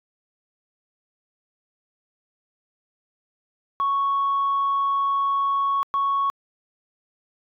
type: tone bursts at uneven times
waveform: sine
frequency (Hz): 1108.7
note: C#6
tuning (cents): 0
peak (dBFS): -18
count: 2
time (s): 3.8-5.83 / 5.94-6.3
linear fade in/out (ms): 0
effects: tanh soft clip ceiling -16 dBFS